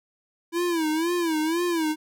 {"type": "tone with vibrato", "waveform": "square", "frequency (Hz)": 329.6, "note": "E4", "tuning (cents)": 0, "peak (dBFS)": -23, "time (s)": [0.52, 1.96], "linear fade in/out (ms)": 50, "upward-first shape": "sine", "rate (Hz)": 2, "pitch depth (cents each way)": 120, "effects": []}